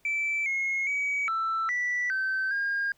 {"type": "tone with pitch steps", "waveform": "sine", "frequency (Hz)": [2324, 2162, 2269, 1329, 1964, 1543, 1617], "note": ["D7", "C#7", "C#7", "E6", "B6", "G6", "G#6"], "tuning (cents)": [-19, -44, 40, 14, -10, -28, -47], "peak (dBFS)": -24, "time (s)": [0.05, 2.92], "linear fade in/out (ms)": 2, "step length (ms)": 410, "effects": ["tanh soft clip ceiling -23 dBFS", "pink hiss -66 dBFS RMS until 2.97 s"]}